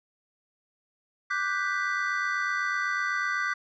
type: chord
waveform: triangle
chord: G major seventh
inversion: second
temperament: equal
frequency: 1174.7 / 1480 / 1568 / 1975.5 Hz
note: D6 / F#6 / G6 / B6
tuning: 0 / 0 / 0 / 0 cents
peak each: -30 dBFS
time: 1.3-3.54 s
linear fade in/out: 10 ms
effects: resampled to 16000 Hz